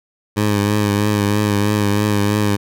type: tone with vibrato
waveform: 15% pulse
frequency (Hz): 103.5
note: G#2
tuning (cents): -5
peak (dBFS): -8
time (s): 0.36-2.57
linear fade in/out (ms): 20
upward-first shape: triangle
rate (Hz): 3.1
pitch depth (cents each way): 44
effects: none